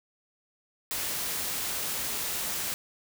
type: noise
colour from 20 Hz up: white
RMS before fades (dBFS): -32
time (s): 0.91-2.74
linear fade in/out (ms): 0
effects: none